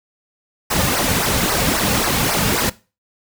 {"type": "noise with flanger", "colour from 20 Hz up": "pink", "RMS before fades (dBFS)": -18, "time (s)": [0.7, 2.7], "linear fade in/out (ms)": 10, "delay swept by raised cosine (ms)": [0.28, 3.08], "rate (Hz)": 3.7, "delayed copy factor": -0.75, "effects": ["noise-tail reverb RT60 0.3 s tail -19 dB re dry"]}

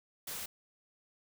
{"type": "noise", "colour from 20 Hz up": "white", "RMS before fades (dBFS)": -41, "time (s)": [0.27, 0.46], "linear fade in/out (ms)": 5, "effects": []}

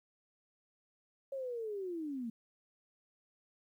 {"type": "linear sweep", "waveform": "sine", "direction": "down", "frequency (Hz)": [553, 220.5], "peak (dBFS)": -37, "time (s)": [1.32, 2.3], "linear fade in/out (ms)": 5, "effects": ["12-bit"]}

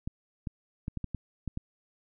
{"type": "clicks", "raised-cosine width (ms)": 5, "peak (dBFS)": -21, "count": 8, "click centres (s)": [0.075, 0.472, 0.881, 0.973, 1.043, 1.147, 1.477, 1.574], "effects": []}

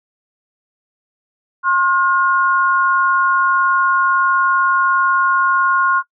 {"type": "tone pair together", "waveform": "sine", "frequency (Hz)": [1070.5, 1429], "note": ["C6", "F6"], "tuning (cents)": [39, 39], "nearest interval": "perfect fourth", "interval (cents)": 500, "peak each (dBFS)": -14, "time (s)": [1.63, 6.03], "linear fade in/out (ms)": 50, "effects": ["noise-tail reverb RT60 0.1 s tail -23 dB re dry"]}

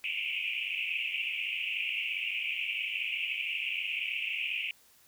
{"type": "band-pass noise", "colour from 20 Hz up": "pink", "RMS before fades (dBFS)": -34, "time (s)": [0.04, 4.71], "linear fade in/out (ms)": 0, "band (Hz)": [2300, 2900], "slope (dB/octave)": 96, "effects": ["white hiss -62 dBFS RMS until 5.07 s"]}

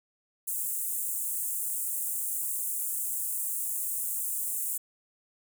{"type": "high-pass noise", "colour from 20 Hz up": "pink", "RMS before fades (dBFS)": -32, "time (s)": [0.47, 4.78], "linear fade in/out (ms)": 10, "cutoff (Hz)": 7800, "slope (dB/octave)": 48, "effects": []}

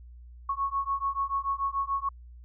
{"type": "beating tone pair", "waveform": "sine", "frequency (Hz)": [1100, 1106.9], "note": ["C#6", "C#6"], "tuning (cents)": [-14, -3], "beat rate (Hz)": 6.9, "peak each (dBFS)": [-30, -30], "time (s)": [0.49, 2.09], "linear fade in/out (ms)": 5, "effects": ["added 60 Hz sine -45 dBFS peak until 2.44 s"]}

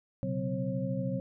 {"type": "tone cluster", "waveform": "sine", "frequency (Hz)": [124.1, 137.2, 185.6, 256.6, 540], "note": ["B2", "C#3", "F#3", "C4", "C#5"], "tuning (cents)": [9, -17, 6, -34, -45], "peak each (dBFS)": [-36, -37, -34, -38, -37], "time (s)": [0.23, 1.2], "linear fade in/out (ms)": 0, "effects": []}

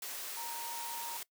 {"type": "tone in noise", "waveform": "sine", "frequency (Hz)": 932.3, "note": "A#5", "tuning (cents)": 0, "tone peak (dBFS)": -42, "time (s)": [0.37, 1.17], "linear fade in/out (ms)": 2, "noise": "white", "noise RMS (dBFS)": -42, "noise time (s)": [0.02, 1.23], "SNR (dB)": -3, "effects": ["noise-tail reverb RT60 0.1 s tail -21 dB re dry", "high-pass 400 Hz 12 dB/octave"]}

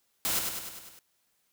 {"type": "noise with echo", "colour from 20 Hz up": "white", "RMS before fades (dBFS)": -29, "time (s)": [0.25, 0.39], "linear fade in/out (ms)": 0, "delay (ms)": 100, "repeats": 6, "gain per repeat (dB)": -4, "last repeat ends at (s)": 0.99, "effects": ["white hiss -73 dBFS RMS until 1.52 s"]}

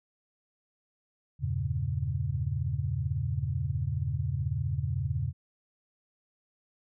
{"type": "chord", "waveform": "sine", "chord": "E diminished seventh", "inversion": "none", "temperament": "equal", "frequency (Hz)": [82.41, 98, 116.54, 138.59], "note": ["E2", "G2", "Bb2", "Db3"], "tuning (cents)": [0, 0, 0, 0], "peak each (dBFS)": [-34, -34, -34, -32], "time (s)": [1.39, 5.33], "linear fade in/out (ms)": 50, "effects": []}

